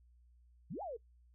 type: exponential two-way sweep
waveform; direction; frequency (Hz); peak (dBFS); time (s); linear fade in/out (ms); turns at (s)
sine; up then down; 126.1 to 858 to 427.1; -40; 0.7-0.97; 10; 0.82
effects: noise-tail reverb RT60 0.1 s tail -22 dB re dry + added 60 Hz sine -62 dBFS peak until 1.34 s